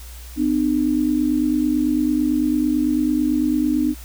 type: tone pair together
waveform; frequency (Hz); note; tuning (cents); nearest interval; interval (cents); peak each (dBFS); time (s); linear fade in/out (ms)
sine; 253.3 / 302.3; B3 / D#4; +44 / -50; minor third; 306; -20 / -18; 0.36-3.95; 50
effects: added 60 Hz sine -35 dBFS peak until 4.04 s + white hiss -43 dBFS RMS until 4.04 s